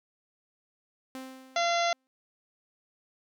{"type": "tone with exponential decay", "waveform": "sawtooth", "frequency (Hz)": 261.6, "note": "C4", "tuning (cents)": 0, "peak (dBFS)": -33, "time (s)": [1.15, 2.07], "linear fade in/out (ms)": 0, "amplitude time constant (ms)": 200}
{"type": "harmonic tone", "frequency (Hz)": 686, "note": "F5", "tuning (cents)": -31, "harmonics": [1, 2, 3, 4, 5, 6, 7, 8, 9], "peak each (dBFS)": [-26, -33, -33, -40, -36, -39, -42, -45, -39], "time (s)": [1.56, 1.93], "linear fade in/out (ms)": 2}
{"effects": []}